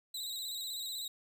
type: tone with vibrato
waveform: sawtooth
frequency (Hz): 3900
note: B7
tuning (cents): -23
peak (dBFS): -35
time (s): 0.14-1.08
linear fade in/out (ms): 5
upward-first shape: square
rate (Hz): 16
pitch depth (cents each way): 46
effects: none